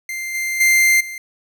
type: tone with level steps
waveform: 45% pulse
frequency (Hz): 2093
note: C7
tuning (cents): 0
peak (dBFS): -24 / -20 / -11 / -28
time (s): 0.09-1.18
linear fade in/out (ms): 2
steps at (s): 0.34 / 0.6 / 1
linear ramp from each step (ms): 10
effects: none